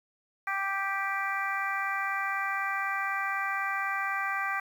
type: harmonic tone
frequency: 392 Hz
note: G4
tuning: in tune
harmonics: 2 / 3 / 4 / 5 / 6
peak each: -36 / -33 / -34 / -34 / -38 dBFS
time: 0.47-4.6 s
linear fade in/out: 5 ms
effects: 9-bit